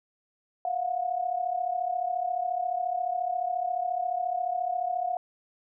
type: tone pair together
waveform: sine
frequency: 691 / 725.3 Hz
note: F5 / F#5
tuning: -19 / -35 cents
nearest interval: minor second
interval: 84 cents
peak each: -31 / -28 dBFS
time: 0.65-5.17 s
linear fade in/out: 2 ms
effects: none